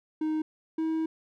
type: tone pair in turn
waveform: triangle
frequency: 311.5 / 320.3 Hz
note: D#4 / E4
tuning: +2 / -50 cents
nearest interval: unison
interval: 48 cents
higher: second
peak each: -24 dBFS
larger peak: neither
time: 0.21-0.42 / 0.78-1.06 s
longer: second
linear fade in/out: 5 ms
effects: none